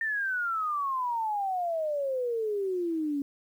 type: exponential sweep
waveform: sine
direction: down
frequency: 1820 to 277.2 Hz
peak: -27 dBFS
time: 0.01-3.22 s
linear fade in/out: 2 ms
effects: 10-bit